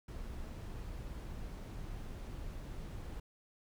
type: noise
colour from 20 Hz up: brown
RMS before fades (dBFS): -44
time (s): 0.08-3.2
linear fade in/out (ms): 5
effects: none